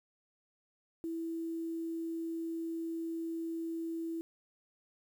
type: tone with quantisation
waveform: sine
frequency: 330 Hz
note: E4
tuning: 2 cents sharp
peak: -35 dBFS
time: 1.04-4.21 s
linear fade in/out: 0 ms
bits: 10
effects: none